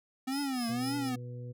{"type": "tone with vibrato", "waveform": "square", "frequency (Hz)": 256.3, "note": "C4", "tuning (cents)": -36, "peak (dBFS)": -32, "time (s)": [0.27, 1.16], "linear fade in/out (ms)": 10, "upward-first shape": "triangle", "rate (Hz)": 1.8, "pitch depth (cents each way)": 210}
{"type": "tone with tremolo", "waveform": "sawtooth", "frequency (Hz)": 5110, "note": "D#8", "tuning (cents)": 45, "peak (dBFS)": -36, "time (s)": [0.32, 1.09], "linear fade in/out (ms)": 0, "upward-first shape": "sine", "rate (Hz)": 4, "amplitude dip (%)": 80}
{"type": "harmonic tone", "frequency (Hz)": 122.7, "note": "B2", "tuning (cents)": -11, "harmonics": [1, 2, 3, 4], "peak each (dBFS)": [-39, -51, -56, -49], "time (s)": [0.68, 1.53], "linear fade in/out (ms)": 20}
{"effects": []}